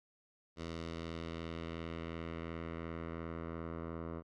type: tone with low-pass filter sweep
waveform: 10% pulse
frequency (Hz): 82.8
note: E2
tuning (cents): +8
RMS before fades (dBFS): -43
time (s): 0.56-4.23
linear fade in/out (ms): 50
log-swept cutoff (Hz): 5200 to 1100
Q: 1.2
effects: none